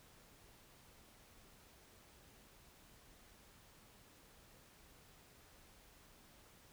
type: silence
effects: pink hiss -64 dBFS RMS until 6.72 s